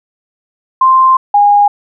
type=tone pair in turn; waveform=sine; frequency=1046.5 / 818.7 Hz; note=C6 / G#5; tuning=0 / -25 cents; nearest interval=major third; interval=425 cents; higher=first; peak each=-4 dBFS; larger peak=neither; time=0.81-1.17 / 1.34-1.68 s; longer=first; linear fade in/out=5 ms; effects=none